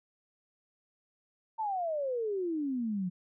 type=exponential sweep; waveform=sine; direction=down; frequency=910 to 174.61 Hz; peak=-30 dBFS; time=1.58-3.1 s; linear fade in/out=20 ms; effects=none